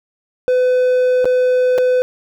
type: tone with dropouts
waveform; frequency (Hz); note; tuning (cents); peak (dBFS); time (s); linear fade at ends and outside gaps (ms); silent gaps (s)
triangle; 504; B4; +35; -9; 0.48-2.02; 0; 1.245-1.255 / 1.78-1.784
effects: none